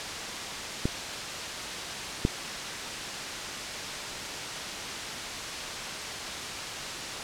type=clicks; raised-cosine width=3 ms; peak=-12 / -9 dBFS; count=2; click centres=0.855 / 2.251 s; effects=white hiss -34 dBFS RMS until 7.23 s + low-pass 6000 Hz 12 dB/octave